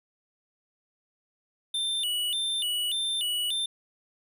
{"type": "tone with vibrato", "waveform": "square", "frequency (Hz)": 3241, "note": "G#7", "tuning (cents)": -43, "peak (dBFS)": -27, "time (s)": [1.74, 3.66], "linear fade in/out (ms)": 5, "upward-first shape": "square", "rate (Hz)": 1.7, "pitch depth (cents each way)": 170, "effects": []}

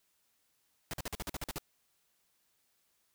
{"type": "noise bursts", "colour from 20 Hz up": "pink", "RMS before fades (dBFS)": -38, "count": 10, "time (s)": [0.91, 1.583], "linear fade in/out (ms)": 0, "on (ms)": 25, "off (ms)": 47, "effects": ["white hiss -75 dBFS RMS until 3.14 s"]}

